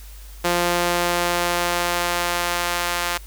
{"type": "tone with high-pass filter sweep", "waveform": "sawtooth", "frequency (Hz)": 174.61, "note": "F3", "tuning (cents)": 0, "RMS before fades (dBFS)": -22, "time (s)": [0.44, 3.18], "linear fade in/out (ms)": 10, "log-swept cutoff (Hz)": [410, 1000], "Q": 0.73, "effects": ["added 50 Hz sine -37 dBFS peak until 3.26 s", "white hiss -47 dBFS RMS until 3.26 s"]}